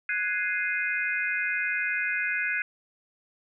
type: chord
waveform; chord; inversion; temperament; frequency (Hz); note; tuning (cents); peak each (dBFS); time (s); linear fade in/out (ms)
sine; Ab dominant seventh; third; equal; 1480 / 1661.2 / 2093 / 2489; Gb6 / Ab6 / C7 / Eb7; 0 / 0 / 0 / 0; -31; 0.09-2.62; 2
effects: none